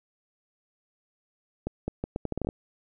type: accelerating click train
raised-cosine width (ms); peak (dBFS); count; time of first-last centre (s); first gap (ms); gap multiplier
2; -16; 11; 1.67-2.489; 210; 0.76
effects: none